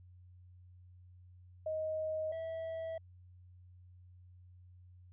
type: tone pair in turn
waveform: sine / triangle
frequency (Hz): 627 / 651.1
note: D#5 / E5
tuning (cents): +13 / -22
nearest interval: minor second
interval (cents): 65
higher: second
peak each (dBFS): -34 / -36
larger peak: first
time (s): 1.66-2.32 / 2.32-2.98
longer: neither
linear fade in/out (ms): 5
effects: added 90 Hz sine -55 dBFS peak until 5.12 s + resampled to 8000 Hz